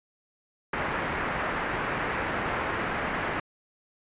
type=low-pass noise; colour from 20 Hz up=white; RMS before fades=-30 dBFS; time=0.73-3.4 s; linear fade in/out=5 ms; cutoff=2000 Hz; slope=24 dB/octave; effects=resampled to 8000 Hz